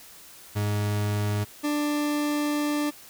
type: tone pair in turn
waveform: 40% pulse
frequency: 103.8 / 295.2 Hz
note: G#2 / D4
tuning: 0 / +9 cents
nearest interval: octave + tritone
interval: 1809 cents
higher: second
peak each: -23 dBFS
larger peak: neither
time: 0.55-1.45 / 1.63-2.91 s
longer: second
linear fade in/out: 20 ms
effects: white hiss -48 dBFS RMS until 3.09 s